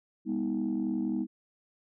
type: tone cluster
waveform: sine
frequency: 202.8 / 246.5 / 317.6 Hz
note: G#3 / B3 / D#4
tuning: -41 / -3 / +36 cents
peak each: -32 / -31 / -31 dBFS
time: 0.25-1.27 s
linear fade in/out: 50 ms
effects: tanh soft clip ceiling -22 dBFS